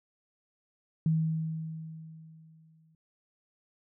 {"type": "tone with exponential decay", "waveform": "sine", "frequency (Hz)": 159.9, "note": "D#3", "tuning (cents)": 48, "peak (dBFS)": -22, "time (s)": [1.06, 2.95], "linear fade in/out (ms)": 2, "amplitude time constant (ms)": 410, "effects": []}